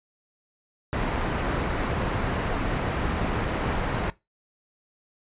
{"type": "low-pass noise", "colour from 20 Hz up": "pink", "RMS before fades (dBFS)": -27, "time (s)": [0.93, 4.1], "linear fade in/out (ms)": 0, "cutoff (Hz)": 1900, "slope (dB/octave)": 12, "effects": ["noise-tail reverb RT60 0.2 s tail -19 dB re dry", "resampled to 8000 Hz"]}